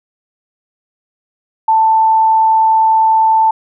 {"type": "tone", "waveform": "sine", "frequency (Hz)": 885, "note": "A5", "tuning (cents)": 10, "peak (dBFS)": -7, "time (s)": [1.68, 3.51], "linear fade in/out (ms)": 5, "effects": []}